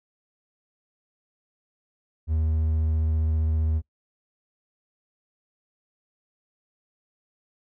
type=tone with vibrato; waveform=triangle; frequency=78.9 Hz; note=D#2; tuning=25 cents sharp; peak=-19 dBFS; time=2.27-3.82 s; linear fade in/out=50 ms; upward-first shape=triangle; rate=15 Hz; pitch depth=14 cents each way; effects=noise-tail reverb RT60 0.1 s tail -22 dB re dry